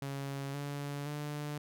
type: tone with pitch steps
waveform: sawtooth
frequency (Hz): 138.59 / 143.06 / 147.68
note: C#3 / D3 / D3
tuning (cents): 0 / -45 / +10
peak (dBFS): -33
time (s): 0.02-1.58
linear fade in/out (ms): 2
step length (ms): 520
effects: none